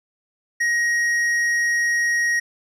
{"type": "tone with tanh clipping", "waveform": "sine", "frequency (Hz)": 1885, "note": "A#6", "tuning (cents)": 19, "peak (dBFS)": -19, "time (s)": [0.6, 2.4], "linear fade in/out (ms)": 10, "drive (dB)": 9, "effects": []}